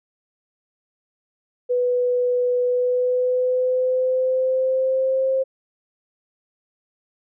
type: tone with pitch glide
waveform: sine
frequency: 493.9 to 529.3 Hz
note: B4 to C5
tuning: 0 to +20 cents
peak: -17 dBFS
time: 1.69-5.44 s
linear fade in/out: 20 ms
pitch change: +120 cents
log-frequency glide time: 2.64-5.29 s
effects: none